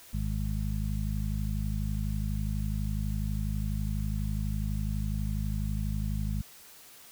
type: harmonic tone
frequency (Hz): 52.1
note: G#1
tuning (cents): +6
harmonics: 1 / 2 / 3 / 4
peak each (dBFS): -31 / -34 / -36 / -37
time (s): 0.13-6.42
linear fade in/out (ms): 10
effects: white hiss -52 dBFS RMS until 7.11 s